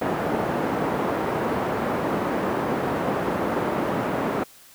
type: band-pass noise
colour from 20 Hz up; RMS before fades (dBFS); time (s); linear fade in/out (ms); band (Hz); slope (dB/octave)
pink; -25; 0.01-4.44; 10; 210 to 1100; 12
effects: white hiss -50 dBFS RMS until 4.74 s